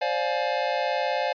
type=chord; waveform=square; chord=D half-diminished seventh; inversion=third; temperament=just; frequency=528.6 / 587.3 / 704.8 / 845.8 Hz; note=C5 / D5 / F5 / Ab5; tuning=+18 / 0 / +16 / +31 cents; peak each=-30 dBFS; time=0.01-1.33 s; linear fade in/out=10 ms; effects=resampled to 11025 Hz